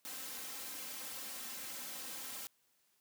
white noise with comb filter, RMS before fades -45 dBFS, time 0.05-2.47 s, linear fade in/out 0 ms, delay 3.8 ms, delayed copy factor +0.75, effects white hiss -75 dBFS RMS until 3 s + high-pass 100 Hz 12 dB/octave

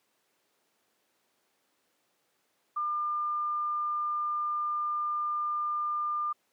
sine tone, 1200 Hz, D6, 37 cents sharp, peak -28 dBFS, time 2.76-6.33 s, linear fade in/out 10 ms, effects pink hiss -73 dBFS RMS until 6.52 s + high-pass 300 Hz 12 dB/octave

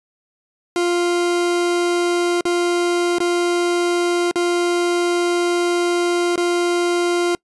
40% pulse tone with dropouts, 349.2 Hz, F4, in tune, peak -15 dBFS, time 0.76-7.35 s, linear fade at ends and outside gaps 1 ms, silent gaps 2.409-2.453 / 3.184-3.203 / 4.312-4.357 / 6.358-6.377 s, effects noise-tail reverb RT60 0.1 s tail -25 dB re dry + resampled to 24000 Hz

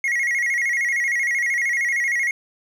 triangle tone with vibrato, 2036 Hz, C7, 48 cents flat, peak -17 dBFS, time 0.04-2.31 s, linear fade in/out 2 ms, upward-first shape square, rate 13 Hz, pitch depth 100 cents each way, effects none

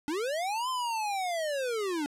square linear two-way sweep, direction up then down, 279.5 to 1044 to 279.5 Hz, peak -30 dBFS, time 0.08-2.06 s, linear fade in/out 0 ms, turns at 0.69 s, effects low-pass 11000 Hz 12 dB/octave

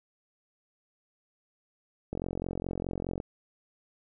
click train, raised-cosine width 2 ms, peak -20 dBFS, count 49, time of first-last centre 2.13-3.201 s, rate 44.8 Hz, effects none

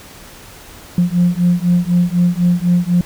sine beating tone pair, 174.2 / 178.2 Hz, F3 / F3, -4 / +35 cents, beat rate 4 Hz, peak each -13 dBFS, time 0.98-3.01 s, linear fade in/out 2 ms, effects tanh soft clip ceiling -5 dBFS + pink hiss -38 dBFS RMS until 3.05 s

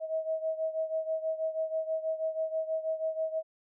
sine beating tone pair, 637 / 643.2 Hz, D#5 / E5, +41 / -43 cents, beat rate 6.2 Hz, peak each -31 / -35 dBFS, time 0-3.43 s, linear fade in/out 50 ms, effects none

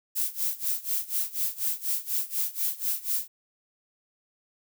violet noise with tremolo, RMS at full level -26 dBFS, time 0.15-3.28 s, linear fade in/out 20 ms, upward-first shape sine, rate 4.1 Hz, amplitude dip 90%, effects none

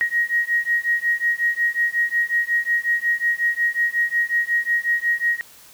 sine beating tone pair, 1884 / 1889.5 Hz, A#6 / A#6, +18 / +23 cents, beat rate 5.5 Hz, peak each -21 dBFS, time 0.01-5.41 s, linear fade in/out 0 ms, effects white hiss -47 dBFS RMS until 5.73 s

